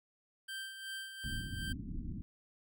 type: tone with tremolo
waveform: 25% pulse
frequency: 1568 Hz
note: G6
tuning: in tune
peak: -36 dBFS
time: 0.48-1.73 s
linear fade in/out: 10 ms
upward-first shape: sine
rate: 2.7 Hz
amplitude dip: 55%
type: low-pass noise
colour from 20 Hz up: pink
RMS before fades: -41 dBFS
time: 1.24-2.22 s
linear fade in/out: 0 ms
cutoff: 290 Hz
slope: 48 dB/octave
effects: none